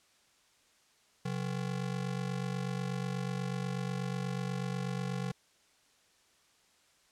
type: ring-modulated tone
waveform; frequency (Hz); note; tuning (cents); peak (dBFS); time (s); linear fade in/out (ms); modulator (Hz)
square; 155.56; D#3; 0; -31; 1.25-5.32; 5; 24.1
effects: white hiss -67 dBFS RMS until 7.11 s + low-pass 8000 Hz 12 dB/octave